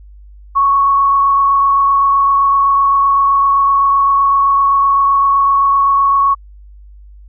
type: tone with frequency modulation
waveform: sine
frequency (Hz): 1108.7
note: C#6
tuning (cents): 0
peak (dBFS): -8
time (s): 0.55-6.35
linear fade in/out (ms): 20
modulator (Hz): 27.8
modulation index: 0.53
effects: added 50 Hz sine -35 dBFS peak until 7.28 s